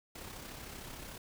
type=noise with amplitude modulation; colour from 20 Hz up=pink; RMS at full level=-45 dBFS; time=0.15-1.18 s; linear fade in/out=5 ms; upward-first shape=sine; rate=33.3 Hz; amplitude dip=40%; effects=none